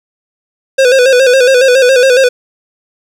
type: tone with vibrato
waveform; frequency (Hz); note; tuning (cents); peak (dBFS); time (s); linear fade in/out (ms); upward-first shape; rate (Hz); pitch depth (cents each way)
square; 514; C5; -31; -5; 0.78-2.29; 10; square; 7.2; 68
effects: low-pass 8000 Hz 12 dB/octave + 7-bit